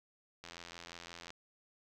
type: click train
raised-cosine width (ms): 0.2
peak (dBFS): -30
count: 75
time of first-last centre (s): 0.44-1.304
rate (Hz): 85.6
effects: none